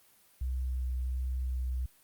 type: tone with vibrato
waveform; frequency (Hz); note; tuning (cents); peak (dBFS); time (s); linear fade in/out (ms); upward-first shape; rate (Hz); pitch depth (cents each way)
sine; 63.5; B1; +49; -30; 0.41-1.86; 5; sine; 1.4; 12
effects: white hiss -63 dBFS RMS until 2.03 s + Opus 32 kbps